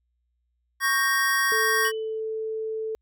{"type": "chord", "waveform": "square", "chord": "G diminished", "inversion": "second", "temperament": "equal with one note detuned", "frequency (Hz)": [1108.7, 1575.2, 1864.7], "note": ["Db6", "G6", "Bb6"], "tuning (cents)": [0, 8, 0], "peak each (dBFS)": [-27, -27, -24], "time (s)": [0.8, 1.92], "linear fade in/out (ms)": 50}
{"type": "tone", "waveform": "sine", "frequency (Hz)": 440, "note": "A4", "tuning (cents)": 0, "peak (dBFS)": -27, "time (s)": [1.52, 2.95], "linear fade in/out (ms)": 0}
{"type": "tone with exponential decay", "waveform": "sine", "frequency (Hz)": 2994, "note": "F#7", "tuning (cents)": 20, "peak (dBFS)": -32, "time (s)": [1.85, 2.2], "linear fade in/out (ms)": 0, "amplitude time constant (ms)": 76}
{"effects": ["added 60 Hz sine -70 dBFS peak until 3.01 s"]}